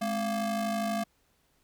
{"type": "ring-modulated tone", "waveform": "square", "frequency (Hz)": 237.1, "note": "A#3", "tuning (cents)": 30, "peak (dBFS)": -26, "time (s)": [0.01, 1.04], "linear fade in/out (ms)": 10, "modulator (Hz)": 448, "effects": ["pink hiss -70 dBFS RMS until 1.63 s"]}